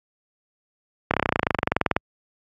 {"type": "slowing click train", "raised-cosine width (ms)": 0.5, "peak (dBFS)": -3, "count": 23, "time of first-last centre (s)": [1.11, 1.965], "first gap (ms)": 28, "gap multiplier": 1.03, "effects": ["high-pass 60 Hz 12 dB/octave", "AAC 48 kbps"]}